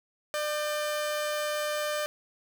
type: tone pair together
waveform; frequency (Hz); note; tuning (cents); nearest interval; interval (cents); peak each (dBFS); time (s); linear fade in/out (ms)
sawtooth; 598.5 / 1555; D5 / G6; +33 / -14; octave + perfect fourth; 1653; -25 / -35; 0.34-2.06; 0
effects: none